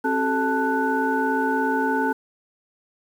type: tone cluster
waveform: sine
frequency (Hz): 268 / 379.1 / 436.2 / 882 / 1483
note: C4 / F#4 / A4 / A5 / F#6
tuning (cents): +42 / +42 / -15 / +4 / +4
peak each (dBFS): -24 / -32 / -26 / -24 / -26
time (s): 0.04-2.13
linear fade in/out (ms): 10
effects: tanh soft clip ceiling -8 dBFS + 8-bit